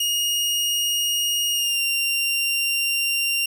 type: tone with pitch glide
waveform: sawtooth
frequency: 2863 to 2775 Hz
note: F7 to F7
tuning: +42 to -12 cents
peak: -17 dBFS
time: 0-3.46 s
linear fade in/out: 5 ms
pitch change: -54 cents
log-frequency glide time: 1.52-1.81 s
effects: none